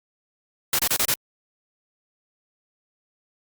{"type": "noise bursts", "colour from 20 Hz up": "white", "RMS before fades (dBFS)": -21, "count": 5, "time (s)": [0.73, 1.14], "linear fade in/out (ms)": 2, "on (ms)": 58, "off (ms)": 30, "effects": ["Opus 48 kbps"]}